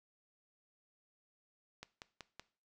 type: click train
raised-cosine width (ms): 0.2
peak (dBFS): -29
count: 4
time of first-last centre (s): 1.83-2.396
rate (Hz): 5.3
effects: noise-tail reverb RT60 0.4 s tail -18 dB re dry